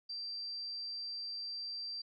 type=tone; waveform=sine; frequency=4699 Hz; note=D8; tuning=in tune; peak=-39 dBFS; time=0.09-2.02 s; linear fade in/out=10 ms; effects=none